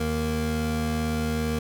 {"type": "tone pair together", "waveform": "25% pulse", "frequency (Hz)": [77.79, 233.1], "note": ["D#2", "A#3"], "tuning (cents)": [0, 0], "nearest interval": "octave + perfect fifth", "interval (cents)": 1900, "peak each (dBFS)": -24, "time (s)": [0, 1.59], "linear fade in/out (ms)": 5, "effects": []}